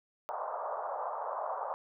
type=band-pass noise; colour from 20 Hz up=pink; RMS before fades=-37 dBFS; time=0.29-1.74 s; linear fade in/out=0 ms; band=550 to 1200 Hz; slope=48 dB/octave; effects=none